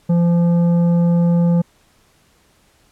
triangle tone with tanh clipping, 171.7 Hz, F3, 29 cents flat, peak -13 dBFS, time 0.09-1.62 s, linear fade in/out 10 ms, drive 13 dB, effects pink hiss -56 dBFS RMS until 2.91 s + low-pass 12000 Hz 12 dB/octave

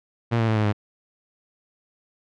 sawtooth tone with pitch steps, 116.7 / 113.38 / 110.15 / 107.01 / 103.97 Hz, A#2 / A#2 / A2 / A2 / G#2, +2 / -48 / +2 / -48 / +2 cents, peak -15 dBFS, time 0.31-0.73 s, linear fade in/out 20 ms, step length 84 ms, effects low-pass 3000 Hz 12 dB/octave

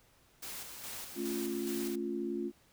white noise with tremolo, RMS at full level -43 dBFS, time 0.42-1.96 s, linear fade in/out 10 ms, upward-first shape square, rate 2.4 Hz, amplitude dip 40%
sine chord, A augmented, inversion none, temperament equal, 220 / 277.2 / 349.2 Hz, A3 / C#4 / E#4, 0 / 0 / 0 cents, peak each -39 / -39 / -36 dBFS, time 1.15-2.52 s, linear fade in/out 50 ms
effects pink hiss -66 dBFS RMS until 2.72 s

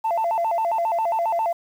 sine tone with vibrato, 779 Hz, G5, 11 cents flat, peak -18 dBFS, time 0.04-1.53 s, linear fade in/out 10 ms, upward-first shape square, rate 7.4 Hz, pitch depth 230 cents each way, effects tanh soft clip ceiling -16 dBFS + 8-bit

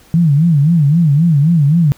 sine tone with vibrato, 155.56 Hz, D#3, in tune, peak -7 dBFS, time 0.14-1.92 s, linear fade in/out 0 ms, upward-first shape sine, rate 3.8 Hz, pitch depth 190 cents each way, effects pink hiss -46 dBFS RMS until 1.97 s

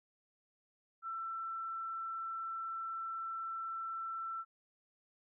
sine tone, 1338 Hz, E6, 25 cents sharp, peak -38 dBFS, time 1.02-4.45 s, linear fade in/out 50 ms, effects none

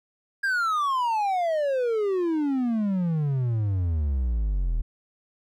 triangle exponential sweep, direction down, 1631 to 38.17 Hz, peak -20 dBFS, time 0.43-4.82 s, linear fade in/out 10 ms, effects none

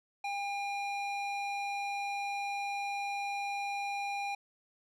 square tone with band-pass filter, 804 Hz, G5, 44 cents sharp, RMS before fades -36 dBFS, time 0.24-4.35 s, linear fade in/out 5 ms, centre 1800 Hz, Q 1.1, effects none

